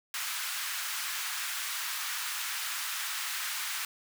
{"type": "high-pass noise", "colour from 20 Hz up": "pink", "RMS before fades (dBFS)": -35, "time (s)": [0.14, 3.85], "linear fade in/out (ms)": 2, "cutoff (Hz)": 1200, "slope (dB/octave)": 24, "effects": []}